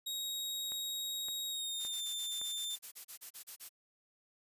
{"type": "tone with pitch glide", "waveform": "sawtooth", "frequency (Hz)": [3782, 3570], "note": ["A#7", "A7"], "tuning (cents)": [24, 24], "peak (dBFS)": -34, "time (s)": [0.06, 2.76], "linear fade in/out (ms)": 10, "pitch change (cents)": -100, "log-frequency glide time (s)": [1.48, 2.03]}
{"type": "click train", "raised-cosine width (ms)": 0.5, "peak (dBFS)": -36, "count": 4, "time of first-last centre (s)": [0.72, 2.415], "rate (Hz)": 1.77}
{"type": "noise bursts", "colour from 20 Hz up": "blue", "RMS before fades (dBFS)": -46, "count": 15, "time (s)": [1.79, 3.693], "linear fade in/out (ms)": 20, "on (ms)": 97, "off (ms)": 32}
{"effects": ["resampled to 32000 Hz"]}